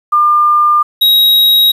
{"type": "tone pair in turn", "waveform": ["sine", "square"], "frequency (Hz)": [1200, 3810], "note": ["D6", "A#7"], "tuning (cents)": [37, 37], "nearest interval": "octave + minor sixth", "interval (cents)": 2000, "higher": "second", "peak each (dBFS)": -6, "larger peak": "neither", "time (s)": [[0.12, 0.83], [1.01, 1.72]], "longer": "neither", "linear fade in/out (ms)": 10, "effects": ["resampled to 32000 Hz", "7-bit"]}